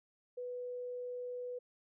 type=tone; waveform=sine; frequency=493.9 Hz; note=B4; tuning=in tune; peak=-39 dBFS; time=0.37-1.59 s; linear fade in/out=10 ms; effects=none